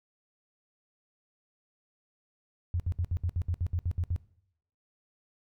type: tone bursts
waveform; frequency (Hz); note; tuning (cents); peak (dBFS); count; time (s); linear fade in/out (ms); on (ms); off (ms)
sine; 87.31; F2; 0; -26; 12; 2.74-4.162; 0; 58; 66
effects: noise-tail reverb RT60 0.7 s tail -19 dB re dry